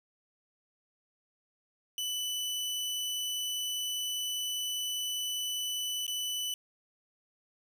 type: tone with dropouts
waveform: sawtooth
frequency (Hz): 2985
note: F#7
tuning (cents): +15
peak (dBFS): -29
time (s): 1.98-6.54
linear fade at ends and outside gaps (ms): 1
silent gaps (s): 6.066-6.079
effects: 11-bit